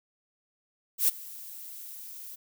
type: noise with ADSR envelope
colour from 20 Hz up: violet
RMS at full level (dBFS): -21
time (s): 0.98-2.36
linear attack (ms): 100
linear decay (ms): 21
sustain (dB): -22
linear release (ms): 13
effects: none